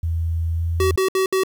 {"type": "tone with pitch glide", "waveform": "sine", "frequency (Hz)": [82.6, 83.75], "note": ["E2", "E2"], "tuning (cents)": [4, 28], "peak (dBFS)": -19, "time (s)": [0.03, 0.96], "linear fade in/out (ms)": 5, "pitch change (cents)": 24, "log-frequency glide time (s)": [0.56, 0.62]}
{"type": "tone bursts", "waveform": "square", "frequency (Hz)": 379.4, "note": "F#4", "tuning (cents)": 43, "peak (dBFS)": -17, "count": 4, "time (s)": [0.8, 1.435], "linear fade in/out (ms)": 2, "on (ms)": 110, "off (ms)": 65}
{"effects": ["9-bit"]}